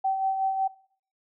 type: tone with tremolo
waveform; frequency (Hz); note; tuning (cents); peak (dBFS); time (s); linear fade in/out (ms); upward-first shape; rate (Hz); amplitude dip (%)
sine; 770; G5; -31; -21; 0.04-0.68; 10; sine; 5.4; 45
effects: noise-tail reverb RT60 0.5 s tail -19 dB re dry